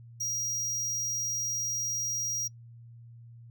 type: tone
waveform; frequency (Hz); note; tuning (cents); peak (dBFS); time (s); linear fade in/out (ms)
square; 5720; F8; +41; -30; 0.2-2.48; 10
effects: noise-tail reverb RT60 0.1 s tail -26 dB re dry + added 117 Hz sine -47 dBFS peak until 3.5 s